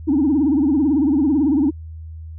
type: tone with vibrato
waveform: sine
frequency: 288.3 Hz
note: D4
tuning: 32 cents flat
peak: -12 dBFS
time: 0.07-1.71 s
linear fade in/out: 20 ms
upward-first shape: triangle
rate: 18 Hz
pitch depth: 220 cents each way
effects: tanh soft clip ceiling -10 dBFS + added 80 Hz sine -31 dBFS peak until 2.38 s